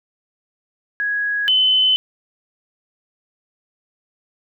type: tone pair in turn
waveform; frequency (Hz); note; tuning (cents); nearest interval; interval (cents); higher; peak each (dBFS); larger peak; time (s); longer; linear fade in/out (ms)
sine; 1663 / 3036; G#6 / F#7; +2 / +44; minor seventh; 1042; second; -18 / -12; second; 1-1.48 / 1.48-1.96; neither; 0
effects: none